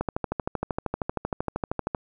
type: click train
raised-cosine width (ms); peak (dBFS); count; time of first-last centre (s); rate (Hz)
1; -12; 26; 0.01-1.948; 12.9
effects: none